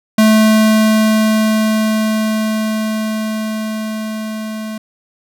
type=tone with level ramp; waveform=square; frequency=217.5 Hz; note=A3; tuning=20 cents flat; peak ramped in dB=-7 to -23 dBFS; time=0.18-4.78 s; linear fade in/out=5 ms; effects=none